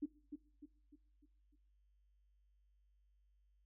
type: tone with echo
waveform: sine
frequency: 293.7 Hz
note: D4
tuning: in tune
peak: -36 dBFS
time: 0.02-0.06 s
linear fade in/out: 10 ms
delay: 300 ms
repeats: 5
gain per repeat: -7 dB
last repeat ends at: 1.56 s
effects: noise-tail reverb RT60 0.5 s tail -19 dB re dry + added 50 Hz sine -70 dBFS peak until 3.65 s